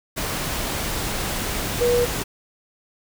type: tone in noise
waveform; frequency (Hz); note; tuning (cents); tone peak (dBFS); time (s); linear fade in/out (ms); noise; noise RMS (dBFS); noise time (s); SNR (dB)
sine; 483.5; B4; -37; -16; 1.8-2.06; 20; pink; -26; 0.16-2.24; +7
effects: none